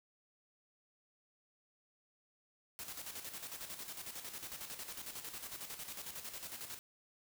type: noise with tremolo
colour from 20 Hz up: white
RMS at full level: -45 dBFS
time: 2.79-6.79 s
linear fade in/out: 0 ms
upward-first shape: square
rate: 11 Hz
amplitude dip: 55%
effects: none